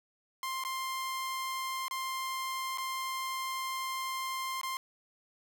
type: tone with dropouts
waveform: sawtooth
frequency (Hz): 1052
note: C6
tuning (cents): +9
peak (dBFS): -30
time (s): 0.43-4.77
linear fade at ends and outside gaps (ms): 1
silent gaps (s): 0.638-0.649 / 1.882-1.91 / 2.775-2.782 / 4.614-4.632
effects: none